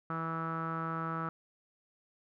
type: tone with low-pass filter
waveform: sawtooth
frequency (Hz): 163.2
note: E3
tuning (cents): -17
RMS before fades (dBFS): -36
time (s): 0.1-1.29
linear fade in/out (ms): 0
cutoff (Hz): 1300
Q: 9.1
effects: none